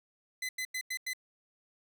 sawtooth tone bursts, 2023 Hz, B6, 41 cents sharp, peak -30 dBFS, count 5, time 0.42-1.134 s, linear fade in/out 5 ms, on 70 ms, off 91 ms, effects none

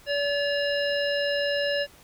harmonic tone with a mistuned harmonic, 573 Hz, D5, 43 cents flat, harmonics 1 / 3 / 5 / 7 / 9, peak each -25 / -30 / -32 / -38 / -36 dBFS, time 0.06-1.87 s, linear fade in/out 50 ms, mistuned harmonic 5, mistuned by -27 cents, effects pink hiss -53 dBFS RMS until 2.03 s

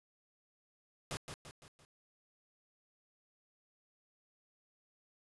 pink noise with echo, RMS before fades -40 dBFS, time 1.11-1.17 s, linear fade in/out 0 ms, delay 170 ms, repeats 4, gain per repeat -6 dB, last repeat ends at 1.85 s, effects resampled to 24000 Hz

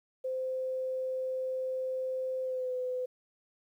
sine tone with pitch glide, 518 to 505.3 Hz, C5 to B4, -17 to +40 cents, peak -31 dBFS, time 0.24-3.06 s, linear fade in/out 10 ms, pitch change -43 cents, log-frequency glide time 2.43-2.73 s, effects 11-bit

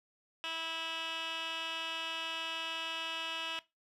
15% pulse tone with band-pass filter, 326.4 Hz, E4, 17 cents flat, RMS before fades -39 dBFS, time 0.44-3.59 s, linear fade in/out 0 ms, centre 2600 Hz, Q 3.5, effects noise-tail reverb RT60 0.2 s tail -17 dB re dry

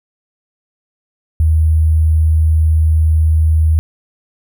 sine tone with sample-and-hold, 79 Hz, D#2, 27 cents sharp, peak -8 dBFS, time 1.4-3.79 s, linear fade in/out 0 ms, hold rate 11025 Hz, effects none

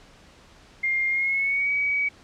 sine tone with pitch glide, 2117 to 2269 Hz, C7 to C#7, +20 to +40 cents, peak -21 dBFS, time 0.83-2.09 s, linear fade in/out 10 ms, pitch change +120 cents, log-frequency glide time 1.09-1.71 s, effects pink hiss -52 dBFS RMS until 2.23 s + low-pass 6000 Hz 12 dB/octave

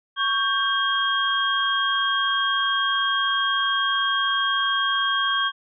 sine tone cluster, 1115 / 1582 / 3242 Hz, C#6 / G6 / G#7, +10 / +15 / -42 cents, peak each -24 dBFS, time 0.16-5.52 s, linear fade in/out 50 ms, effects none

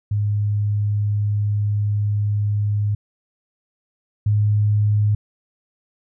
sine tone pair in turn, 103.7 / 104.72 Hz, G#2 / G#2, -2 / +15 cents, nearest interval unison, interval 17 cents, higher second, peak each -17 / -14 dBFS, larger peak second, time 0.11-2.95 / 4.26-5.15 s, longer first, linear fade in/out 5 ms, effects none

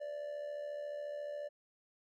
triangle tone with amplitude modulation, 585 Hz, D5, 7 cents flat, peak -35 dBFS, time 0-1.49 s, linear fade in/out 20 ms, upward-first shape sine, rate 74.2 Hz, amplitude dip 55%, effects none

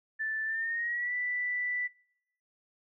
sine tone with pitch glide, 1760 to 1975.5 Hz, A6 to B6, 0 to 0 cents, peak -30 dBFS, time 0.19-1.88 s, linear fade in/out 20 ms, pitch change +200 cents, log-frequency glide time 0.45-1.14 s, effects noise-tail reverb RT60 0.8 s tail -23 dB re dry

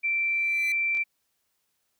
sine tone, 2345 Hz, D7, 3 cents flat, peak -23 dBFS, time 0.03-1.04 s, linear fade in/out 20 ms
sawtooth tone with exponential growth, 2020 Hz, B6, 39 cents sharp, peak -30 dBFS, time 0.16-0.72 s, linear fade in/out 2 ms, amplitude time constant 120 ms
clicks, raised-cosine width 0.2 ms, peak -28 dBFS, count 2, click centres 0.95 / 0.972 s
effects white hiss -75 dBFS RMS until 1.99 s

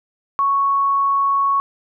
sine tone, 1108.7 Hz, C#6, in tune, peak -14 dBFS, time 0.39-1.6 s, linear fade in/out 0 ms, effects none

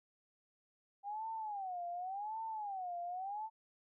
sine tone with vibrato, 789 Hz, G5, 11 cents sharp, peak -39 dBFS, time 1.03-3.5 s, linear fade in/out 50 ms, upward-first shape sine, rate 0.89 Hz, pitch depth 220 cents each way, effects none

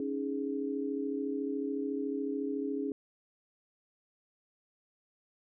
sine chord, C# suspended second, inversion none, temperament equal, 277.2 / 311.1 / 415.3 Hz, C#4 / D#4 / G#4, 0 / 0 / 0 cents, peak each -34 / -39 / -36 dBFS, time 0-2.92 s, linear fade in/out 2 ms, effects none

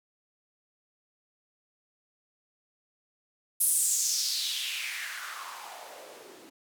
blue noise with band-pass filter sweep, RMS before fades -32 dBFS, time 3.6-6.5 s, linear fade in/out 10 ms, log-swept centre 11000 to 300 Hz, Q 3.5, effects none

